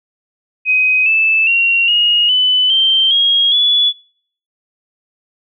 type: tone with pitch steps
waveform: sine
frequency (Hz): 2517 / 2630 / 2748 / 2871 / 3000 / 3135 / 3275 / 3422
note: D#7 / E7 / F7 / F7 / F#7 / G7 / G#7 / A7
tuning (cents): +19 / -5 / -29 / +47 / +23 / -1 / -25 / -49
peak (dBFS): -9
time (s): 0.65-3.93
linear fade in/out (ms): 50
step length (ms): 410
effects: noise-tail reverb RT60 0.6 s tail -24 dB re dry